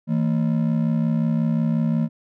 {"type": "ring-modulated tone", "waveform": "triangle", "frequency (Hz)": 194.5, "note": "G3", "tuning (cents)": -13, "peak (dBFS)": -13, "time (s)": [0.07, 2.09], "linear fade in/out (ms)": 50, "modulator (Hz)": 32.8, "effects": []}